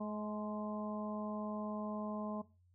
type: harmonic tone with a mistuned harmonic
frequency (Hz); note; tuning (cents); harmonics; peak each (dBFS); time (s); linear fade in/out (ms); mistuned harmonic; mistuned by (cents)
211.9; G#3; +35; 1 / 2 / 3 / 4 / 5; -39 / -49 / -45 / -51 / -48; 0-2.42; 10; 5; -27
effects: noise-tail reverb RT60 0.3 s tail -18 dB re dry + added 89 Hz sine -66 dBFS peak until 2.74 s